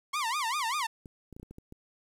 sawtooth tone with vibrato, 1046.5 Hz, C6, in tune, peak -25 dBFS, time 0.13-0.87 s, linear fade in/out 10 ms, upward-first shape sine, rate 5.1 Hz, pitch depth 280 cents each way
clicks, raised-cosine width 3 ms, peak -33 dBFS, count 8, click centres 1.058 / 1.327 / 1.365 / 1.398 / 1.43 / 1.51 / 1.584 / 1.724 s
effects low-pass 11000 Hz 12 dB/octave + 10-bit

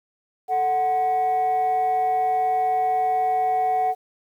sine tone pair together, 440.7 / 741.6 Hz, A4 / F#5, +3 / +4 cents, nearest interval major sixth, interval 901 cents, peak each -27 / -17 dBFS, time 0.48-3.95 s, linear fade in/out 50 ms, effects tanh soft clip ceiling -16 dBFS + 9-bit

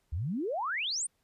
sine exponential sweep, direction up, 69.3 to 9570 Hz, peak -30 dBFS, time 0.12-1.07 s, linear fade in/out 10 ms, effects pink hiss -75 dBFS RMS until 1.23 s + resampled to 32000 Hz

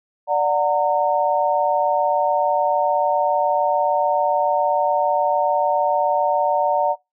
sine chord, D augmented, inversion none, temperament just, 587.3 / 734.2 / 917.7 Hz, D5 / F#5 / A#5, 0 / -14 / -27 cents, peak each -20 dBFS, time 0.27-6.96 s, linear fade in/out 50 ms, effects noise-tail reverb RT60 0.2 s tail -23 dB re dry

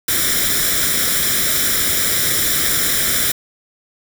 white noise with comb filter, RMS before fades -17 dBFS, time 0.08-3.32 s, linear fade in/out 5 ms, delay 0.55 ms, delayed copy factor +0.75, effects none

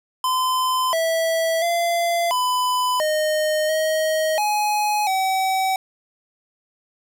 square tone with pitch steps, 1024 / 655 / 685 / 1002 / 616 / 629 / 840 / 762 Hz, C6 / E5 / F5 / B5 / D#5 / D#5 / G#5 / G5, -38 / -11 / -34 / +25 / -17 / +19 / +19 / -49 cents, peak -19 dBFS, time 0.24-5.76 s, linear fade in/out 2 ms, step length 690 ms, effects none

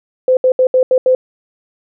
sine tone bursts at uneven times, 513 Hz, C5, 34 cents flat, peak -7 dBFS, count 6, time 0.28-0.37 / 0.44-0.52 / 0.59-0.67 / 0.74-0.83 / 0.91-0.98 / 1.06-1.15 s, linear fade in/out 2 ms, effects none

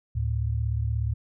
sine tone pair together, 73.7 / 110.52 Hz, D2 / A2, +7 / +8 cents, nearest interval perfect fifth, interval 701 cents, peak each -27 / -26 dBFS, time 0.15-1.14 s, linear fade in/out 10 ms, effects none

